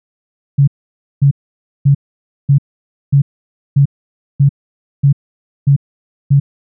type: tone bursts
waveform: sine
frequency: 140 Hz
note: C#3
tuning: 18 cents sharp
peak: -5 dBFS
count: 10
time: 0.58-6.4 s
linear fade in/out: 10 ms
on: 96 ms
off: 540 ms
effects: none